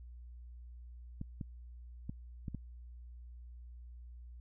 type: clicks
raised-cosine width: 5 ms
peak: -27 dBFS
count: 5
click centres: 1.214 / 1.412 / 2.095 / 2.482 / 2.547 s
effects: added 60 Hz sine -48 dBFS peak until 4.4 s